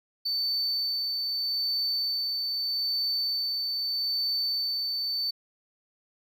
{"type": "tone with tremolo", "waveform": "triangle", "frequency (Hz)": 4532, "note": "C#8", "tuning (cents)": 37, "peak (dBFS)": -24, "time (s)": [0.25, 5.31], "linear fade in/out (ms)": 10, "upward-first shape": "sine", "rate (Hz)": 0.8, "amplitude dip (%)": 25, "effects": []}